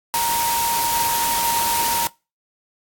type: tone in noise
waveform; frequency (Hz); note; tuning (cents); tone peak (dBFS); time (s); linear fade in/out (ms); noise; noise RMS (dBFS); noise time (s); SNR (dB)
sine; 932.3; A#5; 0; -20; 0.14-2.07; 0; white; -23; 0.14-2.07; 0
effects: noise-tail reverb RT60 0.3 s tail -25 dB re dry + AAC 64 kbps